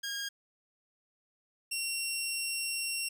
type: tone pair in turn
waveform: 15% pulse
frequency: 1625 / 2738 Hz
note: G#6 / F7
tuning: -38 / -35 cents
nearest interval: major sixth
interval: 903 cents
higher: second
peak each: -28 / -25 dBFS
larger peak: second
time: 0.03-0.29 / 1.71-3.09 s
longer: second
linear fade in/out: 10 ms
effects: none